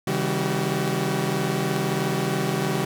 sawtooth tone cluster, 137.3 / 160.4 / 198.8 / 378.4 Hz, C#3 / E3 / G3 / F#4, -16 / -47 / +25 / +39 cents, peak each -24 dBFS, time 0.07-2.85 s, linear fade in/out 5 ms, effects none

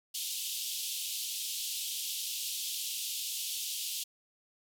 pink band-pass noise, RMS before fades -37 dBFS, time 0.14-4.04 s, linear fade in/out 10 ms, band 2900 to 16000 Hz, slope 48 dB/octave, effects none

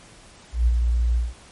sine tone with ADSR envelope, 59 Hz, A#1, 22 cents sharp, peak -13 dBFS, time 0.52-1.34 s, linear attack 150 ms, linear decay 36 ms, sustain -4 dB, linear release 170 ms, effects pink hiss -48 dBFS RMS until 1.51 s + MP3 48 kbps

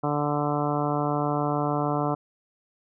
harmonic tone, 146.83 Hz, D3, in tune, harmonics 1 / 2 / 3 / 4 / 5 / 6 / 7 / 8 / 9, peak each -29 / -29 / -32 / -32 / -30 / -36 / -33 / -36 / -36 dBFS, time 0.03-2.15 s, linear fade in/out 10 ms, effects none

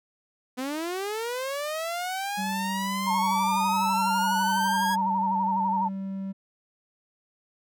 sawtooth linear sweep, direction up, 246.9 to 1663 Hz, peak -25 dBFS, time 0.57-4.96 s, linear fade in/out 20 ms
triangle tone, 193.5 Hz, G3, 22 cents flat, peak -28 dBFS, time 2.37-6.33 s, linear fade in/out 20 ms
sine tone with vibrato, 914 Hz, A#5, 34 cents flat, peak -23 dBFS, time 3.06-5.89 s, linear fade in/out 20 ms, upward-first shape sine, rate 12 Hz, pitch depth 78 cents each way
effects none

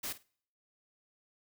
white noise with echo, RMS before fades -38 dBFS, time 0.03-0.13 s, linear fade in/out 10 ms, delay 51 ms, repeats 2, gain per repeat -15 dB, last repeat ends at 0.232 s, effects noise-tail reverb RT60 0.6 s tail -26 dB re dry

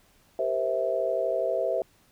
sine chord, C dominant seventh, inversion second, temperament just, 392.4 / 470.9 / 523.3 / 654.1 Hz, G4 / Bb4 / C5 / E5, +2 / +18 / 0 / -14 cents, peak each -33 / -32 / -29 / -27 dBFS, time 0.39-1.82 s, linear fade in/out 2 ms, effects pink hiss -62 dBFS RMS until 2.11 s

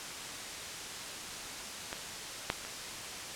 clicks, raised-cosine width 0.3 ms, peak -20 / -12 / -26 dBFS, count 3, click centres 1.929 / 2.501 / 2.65 s, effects white hiss -41 dBFS RMS until 3.35 s + low-pass 8000 Hz 12 dB/octave

